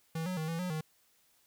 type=tone with pitch steps; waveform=square; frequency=162.2 / 183.6 / 157.8 / 165.5 / 181.6 / 156.6 Hz; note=E3 / F#3 / D#3 / E3 / F#3 / D#3; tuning=-28 / -13 / +25 / +7 / -32 / +11 cents; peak=-34 dBFS; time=0.15-0.81 s; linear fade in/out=5 ms; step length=110 ms; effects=white hiss -69 dBFS RMS until 1.46 s